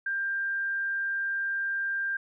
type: tone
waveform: sine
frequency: 1590 Hz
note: G6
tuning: 24 cents sharp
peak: -27 dBFS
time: 0.06-2.17 s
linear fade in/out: 5 ms
effects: none